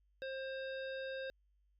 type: harmonic tone with a mistuned harmonic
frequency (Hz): 531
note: C5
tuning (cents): +25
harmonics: 1 / 3 / 5 / 7 / 9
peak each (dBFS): -41 / -47 / -55 / -53 / -62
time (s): 0.22-1.3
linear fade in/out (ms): 0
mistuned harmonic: 9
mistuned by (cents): +35
effects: added 50 Hz sine -70 dBFS peak until 1.79 s